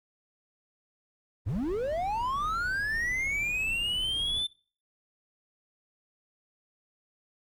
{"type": "noise", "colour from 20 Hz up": "brown", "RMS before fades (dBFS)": -42, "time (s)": [1.45, 4.46], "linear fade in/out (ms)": 50}
{"type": "linear sweep", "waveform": "triangle", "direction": "up", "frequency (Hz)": [77.78, 3562], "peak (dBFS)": -26, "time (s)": [1.46, 4.47], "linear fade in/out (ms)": 10}
{"effects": ["noise-tail reverb RT60 0.4 s tail -22 dB re dry"]}